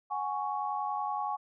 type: chord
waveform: sine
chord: F# suspended second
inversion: none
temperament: equal with one note detuned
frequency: 740 / 830.6 / 1111.9 Hz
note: F#5 / G#5 / C#6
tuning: 0 / 0 / +5 cents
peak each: -38 / -33 / -35 dBFS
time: 0.1-1.37 s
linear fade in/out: 20 ms
effects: none